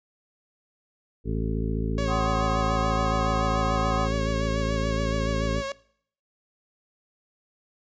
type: harmonic tone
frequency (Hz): 54.8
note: A1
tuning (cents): -6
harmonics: 1 / 2 / 3 / 4 / 5 / 7 / 8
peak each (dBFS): -28 / -31 / -33 / -34 / -35 / -36 / -37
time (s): 1.24-5.63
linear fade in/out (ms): 50
type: tone with vibrato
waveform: sawtooth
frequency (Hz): 554.4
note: C#5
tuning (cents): 0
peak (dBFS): -25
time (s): 1.98-5.72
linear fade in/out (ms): 2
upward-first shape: sine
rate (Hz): 7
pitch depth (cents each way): 38
type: chord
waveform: sine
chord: C diminished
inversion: second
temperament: just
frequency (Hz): 753.5 / 1046.5 / 1255.8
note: Gb5 / C6 / Eb6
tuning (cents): +31 / 0 / +16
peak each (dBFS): -31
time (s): 2.07-4.09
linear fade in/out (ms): 50
effects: noise-tail reverb RT60 0.6 s tail -20 dB re dry + resampled to 16000 Hz